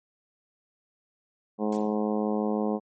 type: harmonic tone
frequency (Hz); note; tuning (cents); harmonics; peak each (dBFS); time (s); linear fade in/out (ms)
106; G#2; +36; 2 / 3 / 4 / 5 / 6 / 7 / 8 / 9 / 10; -27 / -33 / -31 / -33 / -40 / -36 / -41 / -42 / -43; 1.58-2.8; 50
type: noise with exponential decay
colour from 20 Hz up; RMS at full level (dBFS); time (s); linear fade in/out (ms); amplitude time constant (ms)
blue; -38; 1.72-2.01; 5; 61
effects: MP3 32 kbps